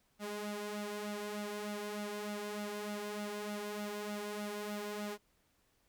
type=tone with flanger; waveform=sawtooth; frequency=207.7 Hz; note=G#3; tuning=in tune; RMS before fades=-41 dBFS; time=0.19-5.18 s; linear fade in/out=50 ms; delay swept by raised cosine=1.4 to 2.9 ms; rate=3.3 Hz; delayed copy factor=+0.7; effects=pink hiss -74 dBFS RMS until 5.88 s